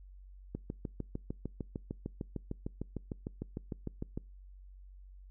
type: click train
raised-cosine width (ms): 3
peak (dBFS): -24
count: 25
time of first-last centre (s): 0.55-4.175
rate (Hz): 6.62
effects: noise-tail reverb RT60 0.3 s tail -26 dB re dry + added 47 Hz sine -50 dBFS peak until 5.3 s